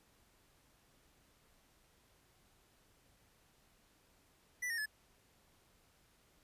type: tone with pitch steps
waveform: square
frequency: 1975.5 / 1843.2 / 1719.8 Hz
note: B6 / A#6 / A6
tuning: 0 / -20 / -40 cents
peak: -37 dBFS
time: 4.62-4.86 s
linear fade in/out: 10 ms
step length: 80 ms
effects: pink hiss -70 dBFS RMS until 6.43 s + resampled to 32000 Hz